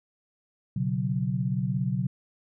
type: chord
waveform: sine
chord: B suspended second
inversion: none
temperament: equal with one note detuned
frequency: 123.47 / 140.44 / 185 Hz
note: B2 / C#3 / F#3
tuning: 0 / +23 / 0 cents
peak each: -29 dBFS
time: 0.76-2.07 s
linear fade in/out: 5 ms
effects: none